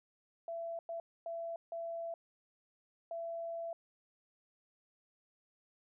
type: tone bursts at uneven times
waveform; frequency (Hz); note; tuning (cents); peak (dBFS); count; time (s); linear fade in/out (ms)
sine; 670; E5; +28; -38; 5; 0.48-0.79 / 0.89-1 / 1.26-1.56 / 1.72-2.14 / 3.11-3.73; 2
effects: none